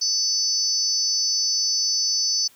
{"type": "tone cluster", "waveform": "sine", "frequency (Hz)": [4552, 5200, 6000], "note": ["C#8", "E8", "F#8"], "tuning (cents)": [45, -24, 23], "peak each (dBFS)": -24, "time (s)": [0.01, 2.48], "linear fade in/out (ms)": 10, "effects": ["white hiss -54 dBFS RMS until 2.55 s"]}